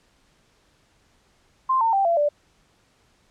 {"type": "tone with pitch steps", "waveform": "sine", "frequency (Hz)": [1046.5, 905.8, 784, 678.6, 587.3], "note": ["C6", "A#5", "G5", "F5", "D5"], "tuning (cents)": [0, -50, 0, -50, 0], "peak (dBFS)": -17, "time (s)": [1.69, 2.29], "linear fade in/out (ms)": 10, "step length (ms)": 120, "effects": ["pink hiss -62 dBFS RMS until 3.3 s", "low-pass 8000 Hz 12 dB/octave"]}